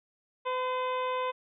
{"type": "harmonic tone with a mistuned harmonic", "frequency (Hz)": 508, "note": "B4", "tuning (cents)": 49, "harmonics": [1, 2, 3, 4, 5, 6, 7], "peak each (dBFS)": [-32, -31, -45, -44, -44, -49, -47], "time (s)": [0.45, 1.32], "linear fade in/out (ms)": 20, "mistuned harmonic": 4, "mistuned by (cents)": 25, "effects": []}